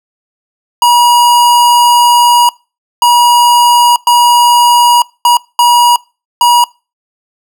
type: tone bursts at uneven times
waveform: square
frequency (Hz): 961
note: B5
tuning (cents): -48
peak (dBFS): -4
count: 6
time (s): 0.82-2.49 / 3.02-3.96 / 4.07-5.02 / 5.25-5.37 / 5.59-5.96 / 6.41-6.64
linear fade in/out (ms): 2
effects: noise-tail reverb RT60 0.3 s tail -23 dB re dry